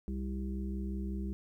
harmonic tone, 65.41 Hz, C2, in tune, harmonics 1 / 3 / 5 / 6, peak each -36 / -38 / -45 / -50 dBFS, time 0.08-1.33 s, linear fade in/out 0 ms, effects 12-bit

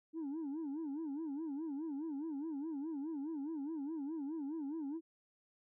sine tone with vibrato, 300 Hz, D4, 37 cents sharp, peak -36 dBFS, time 0.13-5.01 s, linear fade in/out 50 ms, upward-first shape sine, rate 4.8 Hz, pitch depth 170 cents each way, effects tanh soft clip ceiling -37 dBFS

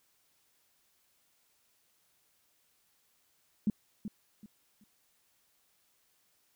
sine tone with echo, 210 Hz, G#3, 19 cents sharp, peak -24 dBFS, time 3.67-3.7 s, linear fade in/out 2 ms, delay 380 ms, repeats 3, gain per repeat -11 dB, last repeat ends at 4.84 s, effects white hiss -72 dBFS RMS until 6.55 s

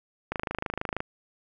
click train, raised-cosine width 0.5 ms, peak -14 dBFS, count 19, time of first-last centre 0.32-1.004 s, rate 26.3 Hz, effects none

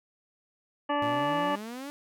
harmonic tone, 290.3 Hz, D4, 20 cents flat, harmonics 1 / 2 / 3 / 4 / 6 / 7 / 8 / 9 / 10, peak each -32 / -31 / -30 / -32 / -37 / -47 / -48 / -50 / -41 dBFS, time 0.89-1.56 s, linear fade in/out 10 ms
sawtooth exponential sweep, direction up, 110 to 293.7 Hz, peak -33 dBFS, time 1.02-1.9 s, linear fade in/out 0 ms
effects none

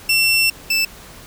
25% pulse tone pair in turn, 2700 / 2647 Hz, E7 / E7, +41 / +7 cents, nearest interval unison, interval 34 cents, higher first, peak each -9 / -11 dBFS, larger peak first, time 0.09-0.5 / 0.7-0.85 s, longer first, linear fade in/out 5 ms, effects pink hiss -40 dBFS RMS until 1.26 s

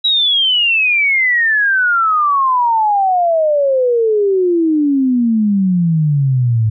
sine exponential sweep, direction down, 3900 to 107.3 Hz, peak -10 dBFS, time 0.04-6.7 s, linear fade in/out 10 ms, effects none

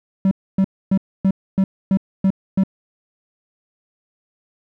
triangle tone bursts, 192.2 Hz, G3, 34 cents flat, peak -10 dBFS, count 8, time 0.25-2.636 s, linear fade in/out 2 ms, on 62 ms, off 270 ms, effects none

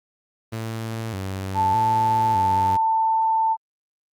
sawtooth tone with vibrato, 103.83 Hz, G#2, in tune, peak -23 dBFS, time 0.52-2.77 s, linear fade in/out 10 ms, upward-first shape square, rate 0.82 Hz, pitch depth 140 cents each way
sine tone with pitch glide, 880 to 890.7 Hz, A5 to A5, 0 to +21 cents, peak -17 dBFS, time 1.54-3.57 s, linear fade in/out 50 ms, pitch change +21 cents, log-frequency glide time 2.35-2.73 s
effects Opus 32 kbps

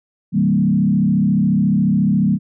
sine tone with frequency modulation, 196 Hz, G3, in tune, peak -12 dBFS, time 0.32-2.39 s, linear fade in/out 50 ms, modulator 34.2 Hz, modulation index 1.3, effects none

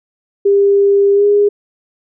sine tone with pitch glide, 400 to 409.8 Hz, G4 to G#4, +35 to -23 cents, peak -7 dBFS, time 0.45-1.49 s, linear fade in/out 10 ms, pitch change +42 cents, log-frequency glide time 1.14-1.25 s, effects none

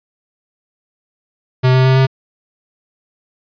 square tone with pitch steps, 128.5 / 129.84 / 131.2 / 132.57 Hz, C3 / C3 / C3 / C3, -31 / -13 / +5 / +23 cents, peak -9 dBFS, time 1.63-2.07 s, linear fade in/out 20 ms, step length 110 ms, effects resampled to 11025 Hz

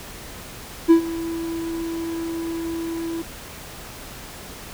triangle tone with ADSR envelope, 331.2 Hz, E4, 8 cents sharp, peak -5 dBFS, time 0.88-3.22 s, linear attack 28 ms, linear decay 99 ms, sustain -18 dB, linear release 4 ms, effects pink hiss -38 dBFS RMS until 4.73 s

